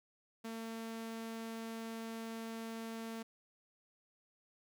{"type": "tone", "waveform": "sawtooth", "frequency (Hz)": 226.1, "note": "A3", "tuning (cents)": 47, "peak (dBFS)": -38, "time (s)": [0.44, 3.23], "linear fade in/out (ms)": 10, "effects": []}